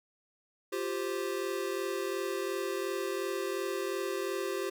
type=chord; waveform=square; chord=F suspended second; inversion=none; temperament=equal; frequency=349.2 / 392 / 523.3 Hz; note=F4 / G4 / C5; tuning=0 / 0 / 0 cents; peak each=-38 / -35 / -40 dBFS; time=0.72-4.7 s; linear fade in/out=10 ms; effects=none